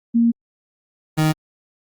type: tone pair in turn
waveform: sine / 30% pulse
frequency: 233.1 / 155.58 Hz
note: A#3 / D#3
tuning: 0 / 0 cents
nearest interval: perfect fifth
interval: 700 cents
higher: first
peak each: -12 / -12 dBFS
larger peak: neither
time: 0.14-0.32 / 1.17-1.33 s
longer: first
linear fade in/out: 20 ms
effects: Opus 24 kbps